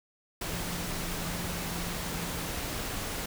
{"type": "tone in noise", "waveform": "sine", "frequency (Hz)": 172.7, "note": "F3", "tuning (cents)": -19, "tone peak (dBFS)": -39, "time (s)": [0.51, 2.5], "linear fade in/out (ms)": 5, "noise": "pink", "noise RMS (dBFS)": -35, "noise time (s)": [0.41, 3.26], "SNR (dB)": -7, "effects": []}